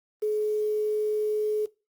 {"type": "tone with quantisation", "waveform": "sine", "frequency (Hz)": 425.4, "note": "G#4", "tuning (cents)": 42, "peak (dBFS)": -23, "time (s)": [0.22, 1.66], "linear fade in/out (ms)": 10, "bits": 8, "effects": ["noise-tail reverb RT60 0.3 s tail -22 dB re dry", "Opus 24 kbps"]}